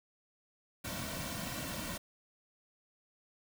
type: noise with comb filter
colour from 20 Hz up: pink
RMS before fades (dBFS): -40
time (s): 0.84-1.98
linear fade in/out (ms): 10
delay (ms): 2.4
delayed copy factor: -0.7
effects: none